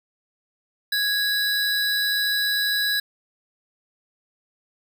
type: tone pair together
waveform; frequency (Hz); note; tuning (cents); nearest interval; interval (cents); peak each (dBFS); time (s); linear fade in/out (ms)
square; 1661.2 / 3951; G#6 / B7; 0 / 0; octave + minor third; 1500; -24 / -24; 0.92-3; 5
effects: 9-bit